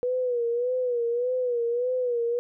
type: tone with vibrato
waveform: sine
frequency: 487.6 Hz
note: B4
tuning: 22 cents flat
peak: -23 dBFS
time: 0.03-2.39 s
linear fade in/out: 0 ms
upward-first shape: sine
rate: 1.7 Hz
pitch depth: 75 cents each way
effects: none